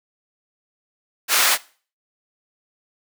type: high-pass noise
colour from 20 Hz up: pink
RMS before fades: -17 dBFS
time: 1.28-1.58 s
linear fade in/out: 50 ms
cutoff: 1100 Hz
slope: 12 dB/octave
effects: noise-tail reverb RT60 0.4 s tail -20 dB re dry